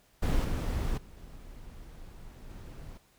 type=noise with level steps; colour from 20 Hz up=brown; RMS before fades=-26 / -30 / -50 / -47 / -44 dBFS; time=0.22-2.98 s; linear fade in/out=10 ms; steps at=0.44 / 0.97 / 1.16 / 2.49 s; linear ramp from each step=10 ms; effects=pink hiss -65 dBFS RMS until 3.18 s